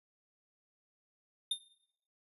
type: tone with exponential decay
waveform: square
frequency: 3632 Hz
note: A#7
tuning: 46 cents flat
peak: -28 dBFS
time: 1.51-1.62 s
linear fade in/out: 5 ms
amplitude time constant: 22 ms
effects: noise-tail reverb RT60 0.7 s tail -17 dB re dry + resampled to 32000 Hz